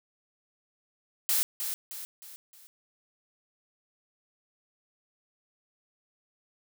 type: noise with echo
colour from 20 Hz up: blue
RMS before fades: -26 dBFS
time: 1.29-1.43 s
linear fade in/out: 0 ms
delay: 310 ms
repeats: 4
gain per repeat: -7 dB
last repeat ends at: 2.67 s
effects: none